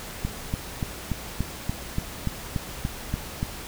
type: click train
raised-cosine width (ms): 5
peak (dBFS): -13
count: 12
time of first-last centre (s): 0.25-3.429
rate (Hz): 3.46
effects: added 60 Hz sine -47 dBFS peak until 3.67 s + pink hiss -38 dBFS RMS until 3.67 s